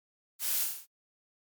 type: noise with echo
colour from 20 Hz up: blue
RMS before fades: -32 dBFS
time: 0.39-0.67 s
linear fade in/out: 50 ms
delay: 33 ms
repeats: 6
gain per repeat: -3 dB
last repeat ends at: 0.868 s
effects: MP3 96 kbps